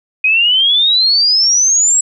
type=exponential sweep; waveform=sine; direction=up; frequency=2489 to 7790 Hz; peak=-8 dBFS; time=0.24-2.01 s; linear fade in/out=5 ms; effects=none